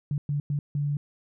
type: tone bursts at uneven times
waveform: sine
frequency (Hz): 144.7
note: D3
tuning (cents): -25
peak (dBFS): -24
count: 4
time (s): 0.11-0.18 / 0.29-0.4 / 0.5-0.59 / 0.75-0.97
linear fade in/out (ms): 2
effects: none